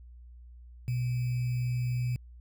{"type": "tone with sample-and-hold", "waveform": "sine", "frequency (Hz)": 123.47, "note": "B2", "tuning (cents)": 0, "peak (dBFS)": -27, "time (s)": [0.88, 2.16], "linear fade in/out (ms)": 0, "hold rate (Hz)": 2450, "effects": ["added 60 Hz sine -47 dBFS peak until 2.4 s"]}